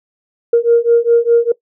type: beating tone pair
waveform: sine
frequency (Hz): 466.2 / 471.1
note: A#4 / A#4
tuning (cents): 0 / +18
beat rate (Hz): 4.9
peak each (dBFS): -10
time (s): 0.53-1.52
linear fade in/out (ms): 5
effects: noise-tail reverb RT60 0.1 s tail -20 dB re dry + tanh soft clip ceiling -1 dBFS